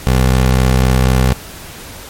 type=tone; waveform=20% pulse; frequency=64 Hz; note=C2; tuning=38 cents flat; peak=-4 dBFS; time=0.07-1.33 s; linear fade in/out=0 ms; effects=pink hiss -32 dBFS RMS until 2.09 s + MP3 64 kbps